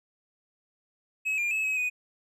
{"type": "tone with pitch steps", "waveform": "triangle", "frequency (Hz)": [2565, 2399, 2589, 2552, 2487], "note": ["E7", "D7", "E7", "D#7", "D#7"], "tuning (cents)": [-48, 36, -32, 43, -1], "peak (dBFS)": -24, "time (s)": [1.25, 1.9], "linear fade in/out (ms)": 20, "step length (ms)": 130, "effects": []}